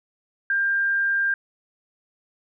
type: tone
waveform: sine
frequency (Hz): 1595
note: G6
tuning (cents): +30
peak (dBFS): -19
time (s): 0.5-1.34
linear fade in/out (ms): 2
effects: none